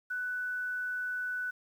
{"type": "tone with quantisation", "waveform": "sine", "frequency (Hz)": 1490, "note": "F#6", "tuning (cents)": 12, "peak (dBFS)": -32, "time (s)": [0.1, 1.51], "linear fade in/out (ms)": 10, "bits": 10, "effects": []}